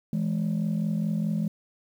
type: tone pair together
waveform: sine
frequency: 165.4 / 210.2 Hz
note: E3 / G#3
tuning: +6 / +21 cents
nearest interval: major third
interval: 415 cents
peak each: -25 dBFS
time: 0.13-1.48 s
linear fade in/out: 2 ms
effects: tanh soft clip ceiling -21 dBFS + 9-bit